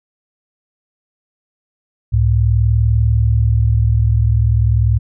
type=tone pair together; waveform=sine; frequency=68.7 / 109.05 Hz; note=C#2 / A2; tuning=-15 / -15 cents; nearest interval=minor sixth; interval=800 cents; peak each=-14 / -12 dBFS; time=2.12-4.99 s; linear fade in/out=20 ms; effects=none